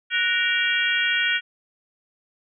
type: harmonic tone with a mistuned harmonic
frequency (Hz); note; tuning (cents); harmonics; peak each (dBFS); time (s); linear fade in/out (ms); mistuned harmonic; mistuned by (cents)
466.2; A#4; 0; 3 / 4 / 5 / 6 / 7; -24 / -25 / -26 / -27 / -27; 0.1-1.41; 50; 3; +93
effects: none